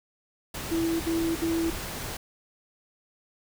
pink noise, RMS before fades -35 dBFS, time 0.54-2.17 s, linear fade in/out 5 ms
sine tone bursts, 330.3 Hz, E4, 4 cents sharp, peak -24 dBFS, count 3, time 0.71-1.706 s, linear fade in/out 10 ms, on 290 ms, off 63 ms
effects none

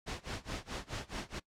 pink noise with tremolo, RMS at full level -38 dBFS, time 0.06-1.4 s, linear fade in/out 20 ms, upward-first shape sine, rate 4.7 Hz, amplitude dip 95%, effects noise-tail reverb RT60 0.1 s tail -21 dB re dry + low-pass 6000 Hz 12 dB/octave

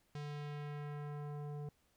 square tone with low-pass filter sweep, 146.83 Hz, D3, in tune, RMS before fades -44 dBFS, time 0.15-1.69 s, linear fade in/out 2 ms, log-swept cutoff 5300 to 620 Hz, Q 0.98, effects pink hiss -75 dBFS RMS until 1.96 s

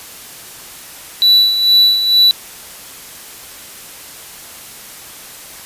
triangle tone with tremolo, 3951 Hz, B7, in tune, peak -4 dBFS, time 1.22-2.31 s, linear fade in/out 0 ms, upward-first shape sine, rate 2.2 Hz, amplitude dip 60%, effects white hiss -34 dBFS RMS until 5.65 s + resampled to 32000 Hz

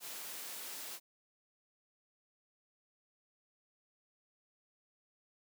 white high-pass noise, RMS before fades -45 dBFS, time 0-1 s, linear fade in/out 50 ms, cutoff 250 Hz, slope 12 dB/octave, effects none

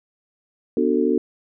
sine chord, B minor seventh, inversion none, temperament just, 246.9 / 296.3 / 370.4 / 444.5 Hz, B3 / D4 / F#4 / A4, 0 / +15 / +2 / +18 cents, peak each -22 dBFS, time 0.77-1.18 s, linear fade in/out 2 ms, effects none

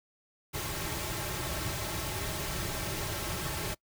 pink noise with comb filter, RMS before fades -35 dBFS, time 0.53-3.75 s, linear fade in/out 20 ms, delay 4.1 ms, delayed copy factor -0.65, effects noise-tail reverb RT60 0.1 s tail -23 dB re dry

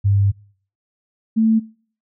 sine tone pair in turn, 99.9 / 222.2 Hz, G2 / A3, +33 / +17 cents, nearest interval octave + major second, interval 1384 cents, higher second, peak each -12 dBFS, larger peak neither, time 0.04-0.32 / 1.36-1.6 s, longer first, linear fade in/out 20 ms, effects noise-tail reverb RT60 0.5 s tail -24 dB re dry

